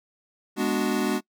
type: chord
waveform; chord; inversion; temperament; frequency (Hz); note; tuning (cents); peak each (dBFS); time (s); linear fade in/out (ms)
square; G# half-diminished seventh; none; equal; 207.7 / 246.9 / 293.7 / 370; G#3 / B3 / D4 / F#4; 0 / 0 / 0 / 0; -29; 0.56-1.21; 50
effects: noise-tail reverb RT60 0.1 s tail -23 dB re dry